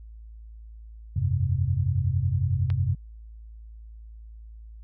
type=chord; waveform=sine; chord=F suspended second; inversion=none; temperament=just; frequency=87.31 / 98.22 / 130.96 Hz; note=F2 / G2 / C3; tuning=0 / +4 / +2 cents; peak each=-26 dBFS; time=1.16-2.95 s; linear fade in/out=5 ms
type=click; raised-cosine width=0.3 ms; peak=-23 dBFS; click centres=2.702 s
effects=added 55 Hz sine -41 dBFS peak until 4.83 s